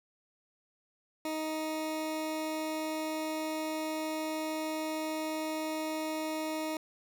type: tone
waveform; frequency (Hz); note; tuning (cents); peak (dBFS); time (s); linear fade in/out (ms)
20% pulse; 313.2; D#4; +11; -28; 1.25-6.77; 2
effects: none